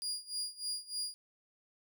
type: tone with tremolo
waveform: 30% pulse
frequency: 4846 Hz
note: D#8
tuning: 47 cents flat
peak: -31 dBFS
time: 0.02-1.14 s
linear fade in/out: 0 ms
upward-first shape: sine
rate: 3.3 Hz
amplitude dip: 90%
effects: none